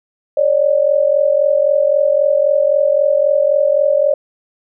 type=tone pair together; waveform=sine; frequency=554.4 / 598.2 Hz; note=C#5 / D5; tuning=0 / +32 cents; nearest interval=minor second; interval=132 cents; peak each=-13 dBFS; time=0.37-4.14 s; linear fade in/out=5 ms; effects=none